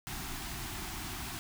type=band-stop noise; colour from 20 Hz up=pink; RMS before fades=-40 dBFS; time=0.07-1.39 s; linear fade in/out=0 ms; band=390 to 670 Hz; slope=96 dB/octave; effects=none